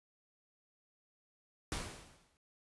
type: noise with exponential decay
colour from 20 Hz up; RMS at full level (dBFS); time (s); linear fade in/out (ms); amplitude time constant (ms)
pink; -37; 1.72-2.37; 0; 140
effects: resampled to 24000 Hz